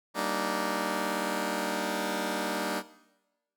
10% pulse chord, Eb major seventh, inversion first, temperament just, 194.45 / 233.3 / 291.7 / 311.1 Hz, G3 / Bb3 / D4 / Eb4, -14 / +2 / -12 / 0 cents, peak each -27 dBFS, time 0.14-2.83 s, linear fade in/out 50 ms, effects noise-tail reverb RT60 1.0 s tail -17 dB re dry

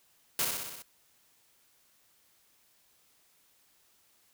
white noise with echo, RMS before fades -29 dBFS, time 0.39-0.45 s, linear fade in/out 2 ms, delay 62 ms, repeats 6, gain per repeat -3 dB, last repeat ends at 0.822 s, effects white hiss -67 dBFS RMS until 4.33 s

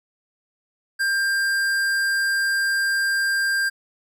sine tone with tanh clipping, 1592 Hz, G6, 26 cents sharp, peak -21 dBFS, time 0.99-3.7 s, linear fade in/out 20 ms, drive 16 dB, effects none

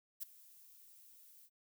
violet noise with ADSR envelope, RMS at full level -40 dBFS, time 0.2-1.5 s, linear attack 27 ms, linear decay 10 ms, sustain -21 dB, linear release 55 ms, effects none

